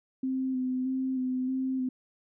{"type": "tone with vibrato", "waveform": "sine", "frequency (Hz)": 258.8, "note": "C4", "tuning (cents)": -19, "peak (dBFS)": -27, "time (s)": [0.23, 1.89], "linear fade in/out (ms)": 5, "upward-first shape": "square", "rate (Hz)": 1.6, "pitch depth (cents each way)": 20, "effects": []}